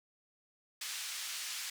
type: band-pass noise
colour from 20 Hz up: white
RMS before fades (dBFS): -41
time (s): 0.81-1.7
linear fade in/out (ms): 5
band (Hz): 1700 to 7300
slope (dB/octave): 12
effects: none